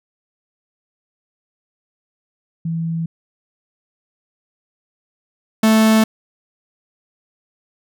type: tone pair in turn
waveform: sine / 45% pulse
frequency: 164.7 / 219.8 Hz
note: E3 / A3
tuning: -1 / -2 cents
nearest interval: perfect fourth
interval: 499 cents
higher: second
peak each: -19 / -10 dBFS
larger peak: second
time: 2.65-3.06 / 5.63-6.04 s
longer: neither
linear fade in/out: 5 ms
effects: none